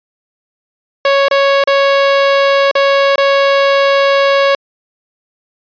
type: tone with dropouts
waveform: sawtooth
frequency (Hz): 554.4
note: C#5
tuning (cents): 0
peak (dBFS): -4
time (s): 1.05-4.55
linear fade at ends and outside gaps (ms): 2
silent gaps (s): 1.284-1.311 / 1.639-1.674 / 2.713-2.753 / 3.158-3.18
effects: resampled to 11025 Hz